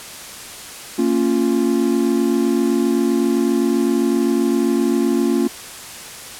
triangle chord, Bb minor, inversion none, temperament equal with one note detuned, 229.5 / 277.2 / 349.2 Hz, Bb3 / Db4 / F4, -27 / 0 / 0 cents, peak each -17 dBFS, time 0.98-5.48 s, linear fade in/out 10 ms, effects white hiss -34 dBFS RMS until 6.39 s + low-pass 11000 Hz 12 dB/octave

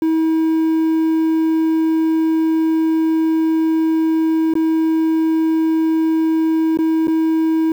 triangle tone with dropouts, 320.9 Hz, E4, 46 cents flat, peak -11 dBFS, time 0.02-7.72 s, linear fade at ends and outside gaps 2 ms, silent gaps 4.538-4.553 / 6.773-6.788 / 7.072-7.08 s, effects 7-bit

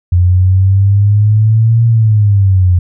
sine exponential two-way sweep, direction up then down, 87.8 to 116.54 to 87.8 Hz, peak -5 dBFS, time 0.12-2.79 s, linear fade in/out 5 ms, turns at 1.86 s, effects none

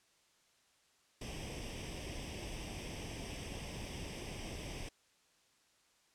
pink noise with comb filter, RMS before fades -44 dBFS, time 1.21-4.89 s, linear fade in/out 5 ms, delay 0.36 ms, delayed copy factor +0.75, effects white hiss -71 dBFS RMS until 6.14 s + low-pass 8000 Hz 12 dB/octave

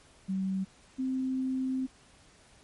sine tone pair in turn, 190.8 / 260.8 Hz, G3 / C4, -47 / -5 cents, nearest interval perfect fourth, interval 542 cents, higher second, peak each -28 dBFS, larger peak neither, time 0.28-0.65 / 0.98-1.87 s, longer second, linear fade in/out 20 ms, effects pink hiss -59 dBFS RMS until 2.63 s + MP3 48 kbps

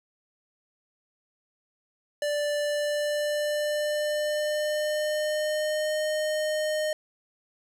square tone with pitch glide, 587.3 to 614.4 Hz, D5 to D#5, 0 to -22 cents, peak -26 dBFS, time 2.22-6.93 s, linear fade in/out 2 ms, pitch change +78 cents, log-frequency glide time 2.6-6.01 s, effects low-pass 12000 Hz 12 dB/octave + 9-bit

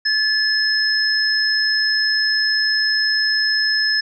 sine tone pair together, 1727 / 5175 Hz, A6 / E8, -33 / -33 cents, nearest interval octave + perfect fifth, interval 1900 cents, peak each -18 dBFS, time 0.05-4.01 s, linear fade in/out 10 ms, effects none

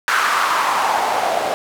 white noise with band-pass filter sweep, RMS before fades -18 dBFS, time 0.08-1.54 s, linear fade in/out 0 ms, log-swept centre 1400 to 620 Hz, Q 3.3, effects none

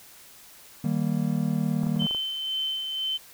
triangle chord, Eb major, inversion none, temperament just, 155.56 / 194.45 / 233.3 Hz, Eb3 / G3 / Bb3, 0 / -14 / +2 cents, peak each -25 / -26 / -26 dBFS, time 0.84-2.07 s, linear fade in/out 5 ms
clicks, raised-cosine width 1 ms, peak -25 dBFS, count 7, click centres 1.833 / 1.867 / 1.962 / 2.021 / 2.068 / 2.11 / 2.148 s
sine tone with tremolo, 3076 Hz, G7, 33 cents flat, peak -25 dBFS, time 1.99-3.18 s, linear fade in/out 20 ms, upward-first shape sine, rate 2 Hz, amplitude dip 40%
effects white hiss -50 dBFS RMS until 3.33 s

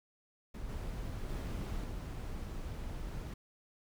brown noise with level steps, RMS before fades -43 / -40 / -38 / -41 dBFS, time 0.54-3.34 s, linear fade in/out 5 ms, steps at 0.69 / 1.29 / 1.84 s, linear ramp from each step 2 ms, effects none

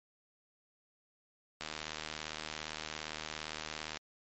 click train, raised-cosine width 0.2 ms, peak -21 dBFS, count 184, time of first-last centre 1.61-3.971 s, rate 77.5 Hz, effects MP3 32 kbps

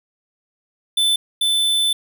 square tone pair in turn, 3520 / 3520 Hz, A7 / A7, 0 / 0 cents, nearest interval unison, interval 0 cents, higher neither, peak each -15 / -16 dBFS, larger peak first, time 0.97-1.16 / 1.41-1.93 s, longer second, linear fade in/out 5 ms, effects none

